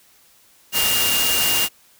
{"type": "tone in noise", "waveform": "sine", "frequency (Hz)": 2816, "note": "F7", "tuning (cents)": 14, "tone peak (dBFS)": -21, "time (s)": [0.72, 1.69], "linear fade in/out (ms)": 50, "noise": "white", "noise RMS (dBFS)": -20, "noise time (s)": [0.72, 1.69], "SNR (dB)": -4, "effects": ["white hiss -54 dBFS RMS until 1.99 s"]}